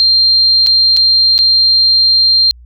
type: tone with dropouts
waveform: sine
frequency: 4180 Hz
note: C8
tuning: 2 cents flat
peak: -6 dBFS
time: 0-2.51 s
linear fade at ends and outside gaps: 0 ms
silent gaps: 0.664-0.67 / 0.966-0.971 / 1.38-1.389 s
effects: added 60 Hz sine -35 dBFS peak until 2.65 s